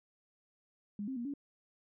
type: tone with pitch steps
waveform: sine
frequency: 205 / 264.9 / 237.5 / 282.6 Hz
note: G#3 / C4 / A#3 / C#4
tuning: -22 / +22 / +33 / +34 cents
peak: -36 dBFS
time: 0.99-1.338 s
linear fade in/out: 2 ms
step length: 87 ms
effects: none